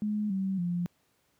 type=tone with pitch steps; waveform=sine; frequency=210.5 / 191.92 / 174.98 Hz; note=G#3 / G3 / F3; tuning=+24 / -36 / +4 cents; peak=-27 dBFS; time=0.02-0.86 s; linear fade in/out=0 ms; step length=280 ms; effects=pink hiss -71 dBFS RMS until 1.39 s + high-pass 100 Hz 12 dB/octave